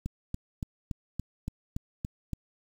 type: click train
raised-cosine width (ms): 5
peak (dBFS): -20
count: 9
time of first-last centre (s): 0.06-2.333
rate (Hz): 3.52
effects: 8-bit